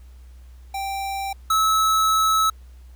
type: tone pair in turn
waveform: square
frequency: 784 / 1298.5 Hz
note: G5 / E6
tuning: 0 / -26 cents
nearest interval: major sixth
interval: 874 cents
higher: second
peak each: -26 / -17 dBFS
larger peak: second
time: 0.74-1.33 / 1.5-2.5 s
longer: second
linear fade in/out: 5 ms
effects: added 62 Hz sine -41 dBFS peak until 2.95 s + pink hiss -60 dBFS RMS until 2.95 s